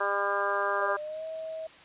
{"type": "harmonic tone", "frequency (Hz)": 200.6, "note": "G3", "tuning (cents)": 40, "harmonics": [2, 3, 4, 5, 6, 7, 8], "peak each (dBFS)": [-35, -32, -37, -33, -31, -37, -33], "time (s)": [0, 0.97], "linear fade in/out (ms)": 10}
{"type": "tone with pitch glide", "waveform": "sine", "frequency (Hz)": [587.3, 640.5], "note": ["D5", "E5"], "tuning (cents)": [0, -50], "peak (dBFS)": -34, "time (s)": [0.8, 1.67], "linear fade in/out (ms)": 5, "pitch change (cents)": 150, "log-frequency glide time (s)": [0.9, 1.25]}
{"effects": ["white hiss -52 dBFS RMS until 1.84 s", "resampled to 8000 Hz"]}